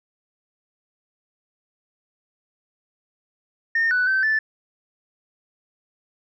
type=tone with pitch steps; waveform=sine; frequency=1825 / 1489 / 1544 / 1755 Hz; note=A#6 / F#6 / G6 / A6; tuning=-37 / +11 / -27 / -5 cents; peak=-16 dBFS; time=3.75-4.39 s; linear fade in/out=5 ms; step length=160 ms; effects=tanh soft clip ceiling -14 dBFS